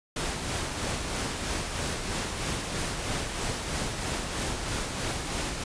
pink noise with tremolo, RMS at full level -30 dBFS, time 0.16-5.64 s, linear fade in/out 5 ms, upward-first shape sine, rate 3.1 Hz, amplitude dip 35%, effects resampled to 22050 Hz

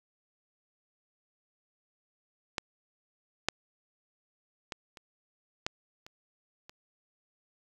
clicks, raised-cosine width 0.2 ms, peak -13 / -8 / -19 / -30 / -13 / -29 / -29 dBFS, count 7, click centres 2.582 / 3.486 / 4.722 / 4.972 / 5.665 / 6.065 / 6.695 s, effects 8-bit

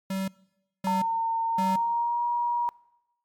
square tone bursts, 191.8 Hz, G3, 37 cents flat, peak -28 dBFS, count 3, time 0.1-1.76 s, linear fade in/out 5 ms, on 180 ms, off 560 ms
sine tone with pitch glide, 910 to 954.7 Hz, A#5 to A#5, -42 to +41 cents, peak -23 dBFS, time 0.87-2.69 s, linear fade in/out 0 ms, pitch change +83 cents, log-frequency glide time 1.45-2.25 s
effects noise-tail reverb RT60 0.9 s tail -23 dB re dry + MP3 96 kbps

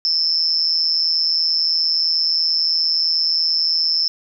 sine tone with amplitude modulation, 5274 Hz, E8, in tune, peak -11 dBFS, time 0.05-4.08 s, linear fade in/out 0 ms, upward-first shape sine, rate 163 Hz, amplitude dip 100%, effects none

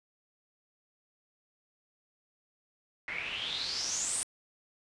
white noise with low-pass filter sweep, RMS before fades -35 dBFS, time 3.08-4.23 s, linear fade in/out 0 ms, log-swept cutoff 2000 to 9300 Hz, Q 7.7, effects resampled to 24000 Hz

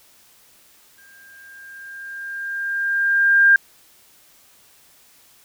sine tone with exponential growth, 1600 Hz, G6, 35 cents sharp, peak -8 dBFS, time 0.98-3.56 s, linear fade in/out 2 ms, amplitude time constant 560 ms, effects white hiss -53 dBFS RMS until 5.44 s

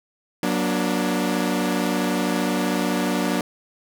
sawtooth chord, Gb augmented, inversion none, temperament equal with one note detuned, 185 / 238.3 / 293.7 Hz, Gb3 / Bb3 / D4, 0 / +38 / 0 cents, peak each -21 dBFS, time 0.43-3.41 s, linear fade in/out 2 ms, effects none

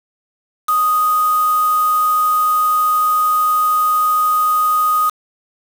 sine tone with quantisation, 1244.5 Hz, D#6, in tune, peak -12 dBFS, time 0.68-5.1 s, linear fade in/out 10 ms, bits 4, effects none

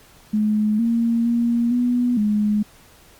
sine tone with pitch steps, 212.7 / 231.9 / 235.6 / 244.7 / 209.7 Hz, G#3 / A#3 / A#3 / B3 / G#3, +42 / -9 / +19 / -16 / +17 cents, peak -16 dBFS, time 0.33-2.63 s, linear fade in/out 10 ms, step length 460 ms, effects pink hiss -50 dBFS RMS until 3.19 s + Opus 48 kbps

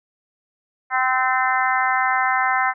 harmonic tone with a mistuned harmonic, 257.6 Hz, C4, 27 cents flat, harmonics 3 / 4 / 5 / 6 / 7 / 8, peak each -22 / -23 / -24 / -25 / -25 / -26 dBFS, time 0.9-2.74 s, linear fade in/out 50 ms, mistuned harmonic 5, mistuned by +19 cents, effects none

